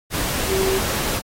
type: tone in noise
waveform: sine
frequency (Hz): 383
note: G4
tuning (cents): -40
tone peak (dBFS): -19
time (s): 0.47-0.81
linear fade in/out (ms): 50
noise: pink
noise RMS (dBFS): -24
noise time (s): 0.1-1.22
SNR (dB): +2
effects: AAC 48 kbps